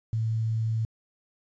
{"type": "tone with quantisation", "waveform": "sine", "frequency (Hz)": 111.8, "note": "A2", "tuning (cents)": 28, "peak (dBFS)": -24, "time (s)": [0.13, 0.85], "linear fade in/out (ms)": 0, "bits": 9, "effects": ["resampled to 16000 Hz"]}